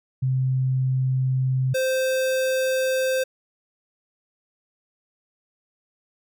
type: tone pair in turn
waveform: sine / square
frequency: 130.3 / 521.2 Hz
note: C3 / C5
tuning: -7 / -7 cents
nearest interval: 2 octaves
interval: 2400 cents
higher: second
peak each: -19 / -21 dBFS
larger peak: first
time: 0.22-1.74 / 1.74-3.24 s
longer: first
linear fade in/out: 10 ms
effects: none